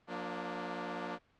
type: chord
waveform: 10% pulse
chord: Bb major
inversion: second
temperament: equal with one note detuned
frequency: 178.7 / 233.1 / 293.7 Hz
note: F3 / Bb3 / D4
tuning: +40 / 0 / 0 cents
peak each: -34 dBFS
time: 0.07-1.19 s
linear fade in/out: 50 ms
effects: pink hiss -70 dBFS RMS until 1.39 s + low-pass 3000 Hz 12 dB/octave